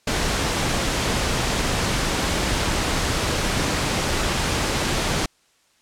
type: noise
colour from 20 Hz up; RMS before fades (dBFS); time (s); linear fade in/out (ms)
pink; -22; 0.07-5.26; 5
effects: white hiss -61 dBFS RMS until 5.81 s + low-pass 8000 Hz 12 dB/octave